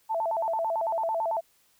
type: tone with vibrato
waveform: sine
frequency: 767 Hz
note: G5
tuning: 38 cents flat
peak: -25 dBFS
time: 0.09-1.41 s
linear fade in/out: 20 ms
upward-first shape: square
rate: 9 Hz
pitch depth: 250 cents each way
effects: white hiss -65 dBFS RMS until 1.79 s